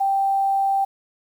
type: tone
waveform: sine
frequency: 784 Hz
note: G5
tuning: in tune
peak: -17 dBFS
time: 0-0.85 s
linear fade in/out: 10 ms
effects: 8-bit